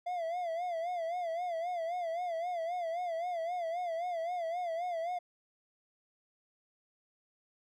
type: tone with vibrato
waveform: triangle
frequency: 687 Hz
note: F5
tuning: 29 cents flat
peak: -31 dBFS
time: 0.06-5.19 s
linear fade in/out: 10 ms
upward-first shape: sine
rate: 3.8 Hz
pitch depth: 97 cents each way
effects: none